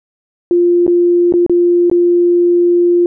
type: tone with dropouts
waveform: sine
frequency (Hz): 349.2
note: F4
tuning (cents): 0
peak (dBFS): -7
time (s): 0.51-3.06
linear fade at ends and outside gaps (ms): 1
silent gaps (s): 0.866-0.878 / 1.324-1.338 / 1.464-1.496 / 1.899-1.914
effects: none